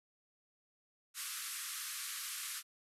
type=band-pass noise; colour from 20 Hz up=white; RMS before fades=-43 dBFS; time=1.14-2.63 s; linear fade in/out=50 ms; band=1100 to 13000 Hz; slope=96 dB/octave; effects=none